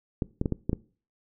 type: clicks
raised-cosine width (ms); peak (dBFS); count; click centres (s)
3; -13; 6; 0.222 / 0.414 / 0.458 / 0.523 / 0.695 / 0.731
effects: noise-tail reverb RT60 0.4 s tail -21 dB re dry